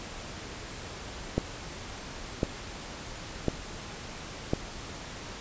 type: click train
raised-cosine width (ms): 2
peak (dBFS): -11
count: 4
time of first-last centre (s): 1.38-4.535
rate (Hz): 0.951
effects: pink hiss -41 dBFS RMS until 5.4 s + resampled to 16000 Hz